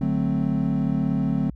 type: chord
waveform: triangle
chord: D dominant seventh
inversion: none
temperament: equal with one note detuned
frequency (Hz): 147.94 / 185 / 220 / 261.6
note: D3 / F#3 / A3 / C4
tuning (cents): +13 / 0 / 0 / 0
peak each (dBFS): -24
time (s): 0.01-1.5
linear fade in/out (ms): 5
effects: added 60 Hz sine -39 dBFS peak until 1.55 s